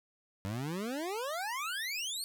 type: exponential sweep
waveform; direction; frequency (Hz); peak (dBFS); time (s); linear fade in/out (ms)
25% pulse; up; 93.8 to 4525; -31; 0.45-2.24; 0
effects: none